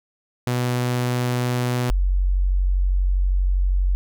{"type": "tone pair in turn", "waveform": ["sawtooth", "sine"], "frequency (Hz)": [123.47, 46.25], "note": ["B2", "F#1"], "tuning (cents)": [0, 0], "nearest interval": "octave + perfect fourth", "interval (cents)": 1700, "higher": "first", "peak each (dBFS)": -16, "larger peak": "neither", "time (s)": [[0.47, 1.9], [1.9, 3.95]], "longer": "second", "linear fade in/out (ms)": 0, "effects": []}